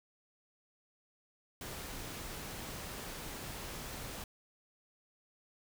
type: noise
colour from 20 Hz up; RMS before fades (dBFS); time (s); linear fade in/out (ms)
pink; -44; 1.61-4.24; 2
effects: none